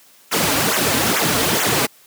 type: noise with flanger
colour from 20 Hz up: pink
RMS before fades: -17 dBFS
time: 0.31-1.87 s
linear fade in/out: 20 ms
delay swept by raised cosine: 0.21 to 5.51 ms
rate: 2.3 Hz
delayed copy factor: -1
effects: white hiss -50 dBFS RMS until 2.06 s + high-pass 150 Hz 12 dB/octave